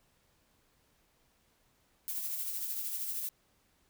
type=noise with tremolo; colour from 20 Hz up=violet; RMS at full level=-35 dBFS; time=2.08-3.29 s; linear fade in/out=0 ms; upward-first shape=triangle; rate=13 Hz; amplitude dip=45%; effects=pink hiss -71 dBFS RMS until 3.89 s